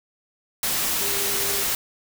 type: tone in noise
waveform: sine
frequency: 399.5 Hz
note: G4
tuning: 33 cents sharp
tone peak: -33 dBFS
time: 1.01-1.63 s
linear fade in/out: 2 ms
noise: white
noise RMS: -24 dBFS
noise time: 0.63-1.75 s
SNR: -12 dB
effects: none